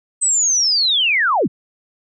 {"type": "linear sweep", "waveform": "sine", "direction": "down", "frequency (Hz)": [8200, 101.1], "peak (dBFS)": -13, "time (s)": [0.21, 1.48], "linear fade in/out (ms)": 20, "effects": []}